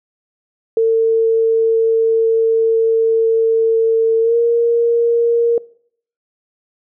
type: tone with pitch glide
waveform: sine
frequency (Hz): 451 to 468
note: A4 to A#4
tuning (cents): +43 to +7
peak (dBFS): -10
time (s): 0.77-5.58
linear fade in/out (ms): 2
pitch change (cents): +64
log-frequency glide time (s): 4.21-4.36
effects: noise-tail reverb RT60 0.6 s tail -23 dB re dry